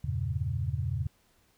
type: chord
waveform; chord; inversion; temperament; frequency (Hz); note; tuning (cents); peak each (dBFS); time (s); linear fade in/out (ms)
sine; E diminished seventh; none; equal with one note detuned; 82.41 / 98 / 116.54 / 137.95; E2 / G2 / Bb2 / Db3; 0 / 0 / 0 / -8; -34; 0.04-1.07; 5
effects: pink hiss -67 dBFS RMS until 1.57 s